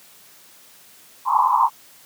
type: band-pass noise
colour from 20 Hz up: white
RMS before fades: -17 dBFS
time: 1.25-1.7 s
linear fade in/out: 50 ms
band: 850 to 1100 Hz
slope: 96 dB/octave
effects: white hiss -49 dBFS RMS until 2.05 s + high-pass 100 Hz 12 dB/octave